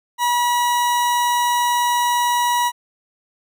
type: tone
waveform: 40% pulse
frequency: 967 Hz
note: B5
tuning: 37 cents flat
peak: -15 dBFS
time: 0.18-2.72 s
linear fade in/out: 50 ms
effects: none